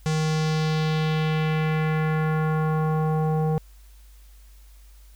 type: tone with low-pass filter sweep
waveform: square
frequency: 156.4 Hz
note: D#3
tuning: 9 cents sharp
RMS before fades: -23 dBFS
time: 0.06-3.58 s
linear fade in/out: 0 ms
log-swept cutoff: 7000 to 690 Hz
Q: 1.7
effects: added 50 Hz sine -46 dBFS peak until 5.15 s + white hiss -59 dBFS RMS until 5.15 s